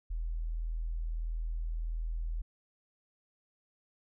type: tone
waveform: sine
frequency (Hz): 40.78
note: E1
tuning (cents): -18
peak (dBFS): -32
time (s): 0.1-2.42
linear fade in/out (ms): 10
effects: none